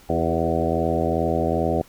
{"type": "harmonic tone with a mistuned harmonic", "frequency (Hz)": 82.5, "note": "E2", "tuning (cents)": 2, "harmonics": [1, 2, 3, 4, 5, 6, 7, 8, 9], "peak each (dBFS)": [-28, -28, -28, -28, -28, -28, -28, -28, -28], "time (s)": [0.09, 1.82], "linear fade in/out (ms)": 5, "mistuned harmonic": 5, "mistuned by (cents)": -27, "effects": ["pink hiss -51 dBFS RMS until 1.88 s"]}